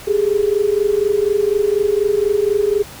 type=tone pair together; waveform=sine; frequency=399.2 / 423.3 Hz; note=G4 / G#4; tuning=+32 / +33 cents; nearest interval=minor second; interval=101 cents; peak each=-16 dBFS; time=0.07-2.83 s; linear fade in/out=10 ms; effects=pink hiss -36 dBFS RMS until 3 s